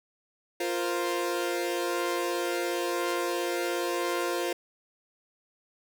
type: chord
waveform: sawtooth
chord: F suspended fourth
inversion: none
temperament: equal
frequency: 349.2 / 466.2 / 523.3 Hz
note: F4 / Bb4 / C5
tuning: 0 / 0 / 0 cents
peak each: -26 / -31 / -29 dBFS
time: 0.6-4.53 s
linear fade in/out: 5 ms
effects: none